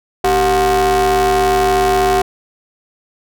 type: ring-modulated tone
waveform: 45% pulse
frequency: 168.9 Hz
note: E3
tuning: 42 cents sharp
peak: -8 dBFS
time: 0.24-2.22 s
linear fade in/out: 5 ms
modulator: 555 Hz
effects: none